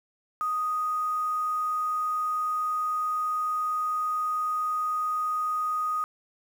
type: tone with quantisation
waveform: sine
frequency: 1244.5 Hz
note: D#6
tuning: in tune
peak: -25 dBFS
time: 0.41-6.04 s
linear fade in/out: 0 ms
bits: 8
effects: none